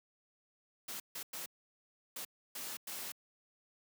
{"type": "noise bursts at uneven times", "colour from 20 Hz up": "white", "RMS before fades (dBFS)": -43, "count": 6, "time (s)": [[0.88, 1], [1.15, 1.23], [1.33, 1.46], [2.16, 2.25], [2.55, 2.77], [2.87, 3.12]], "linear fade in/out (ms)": 5, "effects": ["high-pass 150 Hz 12 dB/octave"]}